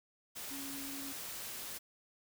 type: tone in noise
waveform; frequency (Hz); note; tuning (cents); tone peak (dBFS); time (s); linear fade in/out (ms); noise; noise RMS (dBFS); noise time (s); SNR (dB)
sine; 276.3; C#4; -6; -45; 0.5-1.13; 20; white; -44; 0.35-1.79; -4
effects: none